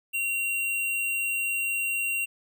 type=tone with sample-and-hold; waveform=sine; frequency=2752 Hz; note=F7; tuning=26 cents flat; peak=-25 dBFS; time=0.13-2.26 s; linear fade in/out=20 ms; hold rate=11025 Hz; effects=none